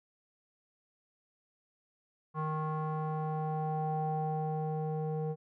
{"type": "tone with low-pass filter sweep", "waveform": "square", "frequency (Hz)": 155.5, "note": "D#3", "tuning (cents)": -1, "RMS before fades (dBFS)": -34, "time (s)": [2.34, 5.36], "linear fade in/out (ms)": 50, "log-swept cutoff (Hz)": [1100, 600], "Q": 5.4, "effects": []}